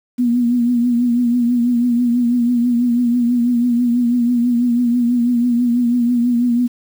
sine tone with vibrato, 241 Hz, B3, 42 cents flat, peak -12 dBFS, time 0.18-6.68 s, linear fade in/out 20 ms, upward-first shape triangle, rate 6.1 Hz, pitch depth 58 cents each way, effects 7-bit

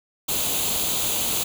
white noise with comb filter, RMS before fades -24 dBFS, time 0.28-1.44 s, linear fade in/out 10 ms, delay 0.28 ms, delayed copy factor +0.65, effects none

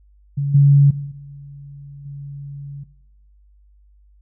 sine tone with level steps, 141.2 Hz, C#3, 32 cents sharp, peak -17 / -7 / -26 / -34 / -29 dBFS, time 0.37-2.84 s, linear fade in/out 10 ms, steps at 0.54 / 0.9 / 1.11 / 2.05 s, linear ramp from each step 10 ms, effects noise-tail reverb RT60 0.8 s tail -17 dB re dry + added 50 Hz sine -49 dBFS peak until 4.21 s

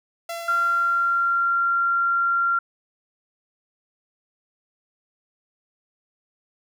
sawtooth tone with exponential decay, 677 Hz, E5, 46 cents sharp, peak -24 dBFS, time 0.29-1.9 s, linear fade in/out 5 ms, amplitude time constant 350 ms
sine tone, 1380 Hz, F6, 21 cents flat, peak -18 dBFS, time 0.48-2.59 s, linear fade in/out 5 ms
effects none

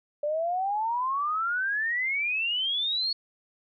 sine exponential sweep, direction up, 580 to 4400 Hz, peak -25 dBFS, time 0.23-3.13 s, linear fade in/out 5 ms, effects none

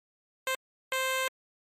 10% pulse tone bursts at uneven times, 523.3 Hz, C5, in tune, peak -19 dBFS, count 2, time 0.47-0.55 / 0.92-1.28 s, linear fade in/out 2 ms, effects MP3 64 kbps

